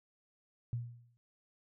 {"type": "tone with exponential decay", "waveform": "sine", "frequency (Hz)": 119.1, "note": "A#2", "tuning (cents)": 38, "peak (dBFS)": -31, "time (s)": [0.73, 1.17], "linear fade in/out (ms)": 0, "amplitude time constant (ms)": 94, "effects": []}